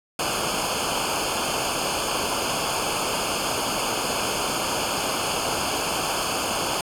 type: noise with comb filter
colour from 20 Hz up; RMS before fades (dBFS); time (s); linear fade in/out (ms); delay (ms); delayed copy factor
pink; -25; 0.19-6.81; 2; 0.52; -0.9
effects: low-pass 11000 Hz 12 dB/octave